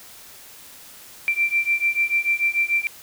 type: beating tone pair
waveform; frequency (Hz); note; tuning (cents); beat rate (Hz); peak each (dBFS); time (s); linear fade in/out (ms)
sine; 2349 / 2355.8; D7 / D7; 0 / +5; 6.8; -22 / -21; 1.28-2.87; 0
effects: white hiss -44 dBFS RMS until 3.02 s